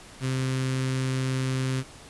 sawtooth tone with notch filter, 130.81 Hz, C3, in tune, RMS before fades -27 dBFS, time 0.2-1.84 s, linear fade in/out 50 ms, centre 730 Hz, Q 0.84, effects pink hiss -47 dBFS RMS until 2.09 s + resampled to 24000 Hz

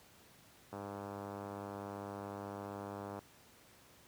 click train, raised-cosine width 1 ms, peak -30 dBFS, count 247, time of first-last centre 0.73-3.19 s, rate 100 Hz, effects pink hiss -62 dBFS RMS until 4.07 s + high-pass 80 Hz 12 dB/octave

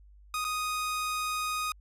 sawtooth tone with dropouts, 1244.5 Hz, D#6, in tune, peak -26 dBFS, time 0.34-1.72 s, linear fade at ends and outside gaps 2 ms, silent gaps 0.444-0.448 s, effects added 50 Hz sine -52 dBFS peak until 1.8 s + resampled to 32000 Hz

